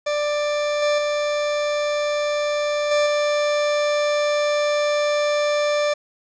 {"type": "tone with level steps", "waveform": "40% pulse", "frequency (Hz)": 590, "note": "D5", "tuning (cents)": 8, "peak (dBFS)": [-19, -16, -19, -15, -17], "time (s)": [0.06, 5.94], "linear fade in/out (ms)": 10, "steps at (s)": [0.82, 0.98, 2.91, 3.06], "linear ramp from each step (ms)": 5, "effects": ["resampled to 16000 Hz", "7-bit"]}